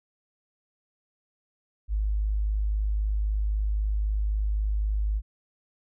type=tone; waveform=sine; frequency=51.91 Hz; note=G#1; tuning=in tune; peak=-23 dBFS; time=1.88-5.22 s; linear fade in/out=50 ms; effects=none